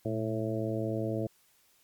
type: harmonic tone with a mistuned harmonic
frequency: 110 Hz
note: A2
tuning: in tune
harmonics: 1 / 2 / 3 / 4 / 5 / 6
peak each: -34 / -37 / -35 / -38 / -37 / -39 dBFS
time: 0.05-1.27 s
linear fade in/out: 5 ms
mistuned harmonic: 1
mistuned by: +82 cents
effects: white hiss -66 dBFS RMS until 1.83 s + MP3 96 kbps